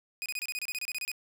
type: tone bursts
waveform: sawtooth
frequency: 2489 Hz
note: D#7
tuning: in tune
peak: -29 dBFS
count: 14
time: 0.22-1.116 s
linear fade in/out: 0 ms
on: 38 ms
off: 28 ms
effects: none